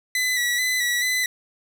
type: tone with vibrato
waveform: sawtooth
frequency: 1975.5 Hz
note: B6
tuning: in tune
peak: -17 dBFS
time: 0.15-1.26 s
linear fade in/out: 2 ms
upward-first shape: square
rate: 2.3 Hz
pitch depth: 30 cents each way
effects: none